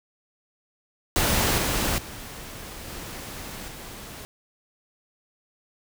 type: noise with level steps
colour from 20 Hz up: pink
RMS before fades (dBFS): -22 / -25 / -39 / -37 / -40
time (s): 1.16-4.25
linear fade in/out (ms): 0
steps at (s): 1.58 / 1.98 / 2.88 / 3.68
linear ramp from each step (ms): 2
effects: none